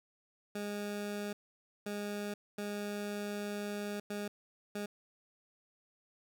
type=tone bursts at uneven times; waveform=20% pulse; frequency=205.7 Hz; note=G#3; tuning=16 cents flat; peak=-32 dBFS; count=5; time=0.55-1.33 / 1.86-2.34 / 2.58-4 / 4.1-4.28 / 4.75-4.86 s; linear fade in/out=5 ms; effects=none